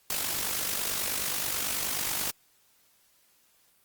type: noise with amplitude modulation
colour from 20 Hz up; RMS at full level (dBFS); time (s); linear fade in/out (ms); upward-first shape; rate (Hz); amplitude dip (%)
white; -28; 0.1-2.31; 2; sine; 49.3; 60
effects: white hiss -65 dBFS RMS until 3.84 s + Opus 48 kbps